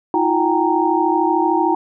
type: tone cluster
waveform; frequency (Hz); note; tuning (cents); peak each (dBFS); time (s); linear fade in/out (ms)
sine; 321.1 / 354.4 / 769 / 822 / 928; E4 / F4 / G5 / G#5 / A#5; -45 / +25 / -33 / -18 / -8; -19 / -20 / -22 / -24 / -18; 0.14-1.75; 2
effects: none